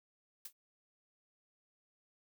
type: noise with exponential decay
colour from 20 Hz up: blue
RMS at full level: -40 dBFS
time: 0.45-0.53 s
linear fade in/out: 5 ms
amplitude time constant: 17 ms
effects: none